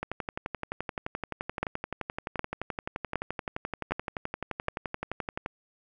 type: two click trains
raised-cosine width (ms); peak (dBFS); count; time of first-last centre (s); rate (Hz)
0.5; -12 / -17; 5 / 64; 1.63-4.683 / 0.03-5.461; 1.31 / 11.6
effects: none